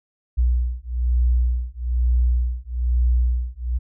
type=beating tone pair; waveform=sine; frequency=60.3 / 61.4 Hz; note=B1 / B1; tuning=-41 / -9 cents; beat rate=1.1 Hz; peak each=-20 dBFS; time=0.37-3.79 s; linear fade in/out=20 ms; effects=none